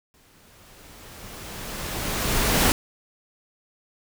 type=noise with exponential growth; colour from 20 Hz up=pink; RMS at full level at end=-18 dBFS; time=0.14-2.72 s; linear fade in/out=0 ms; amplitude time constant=560 ms; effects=none